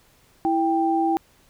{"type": "tone pair together", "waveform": "sine", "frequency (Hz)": [329.6, 787.8], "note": ["E4", "G5"], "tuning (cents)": [0, 8], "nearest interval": "octave + minor third", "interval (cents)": 1508, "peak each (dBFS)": -21, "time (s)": [0.45, 1.17], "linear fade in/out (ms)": 0, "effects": ["pink hiss -58 dBFS RMS until 1.49 s"]}